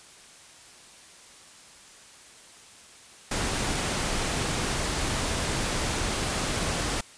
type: noise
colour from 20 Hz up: pink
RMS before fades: -28 dBFS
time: 3.31-7.01 s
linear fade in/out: 5 ms
effects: white hiss -50 dBFS RMS until 7.17 s + resampled to 22050 Hz